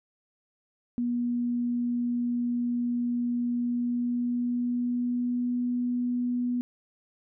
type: tone with pitch glide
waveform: sine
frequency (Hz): 241.2 to 245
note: B3 to B3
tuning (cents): -41 to -14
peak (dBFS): -25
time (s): 0.98-6.61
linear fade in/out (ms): 0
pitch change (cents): +27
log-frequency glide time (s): 3.55-5.56
effects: none